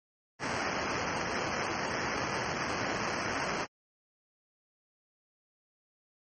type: noise with sample-and-hold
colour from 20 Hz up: white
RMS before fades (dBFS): -33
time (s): 0.39-3.67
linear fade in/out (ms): 50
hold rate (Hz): 3675
effects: high-pass 80 Hz 12 dB/octave + MP3 32 kbps